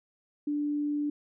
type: tone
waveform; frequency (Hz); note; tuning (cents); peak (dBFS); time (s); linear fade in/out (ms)
sine; 293.5; D4; -1; -27; 0.47-1.1; 5
effects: none